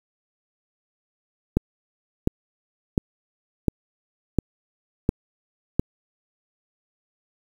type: click train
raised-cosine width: 3 ms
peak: -5 dBFS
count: 7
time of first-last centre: 1.57-5.795 s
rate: 1.42 Hz
effects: 7-bit